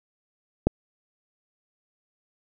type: click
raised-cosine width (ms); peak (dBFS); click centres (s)
2; -5; 0.67
effects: none